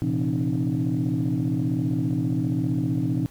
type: tone cluster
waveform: sine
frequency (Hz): 117.2 / 132.4 / 167.9 / 265.1 / 306.3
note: A#2 / C3 / E3 / C4 / D#4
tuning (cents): +10 / +21 / +32 / +23 / -27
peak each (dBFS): -27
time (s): 0.02-3.26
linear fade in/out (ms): 0
effects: tanh soft clip ceiling -15 dBFS + pink hiss -53 dBFS RMS until 3.3 s